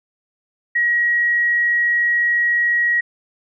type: tone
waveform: sine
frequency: 1903 Hz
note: A#6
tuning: 35 cents sharp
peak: -14 dBFS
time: 0.75-3.01 s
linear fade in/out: 10 ms
effects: none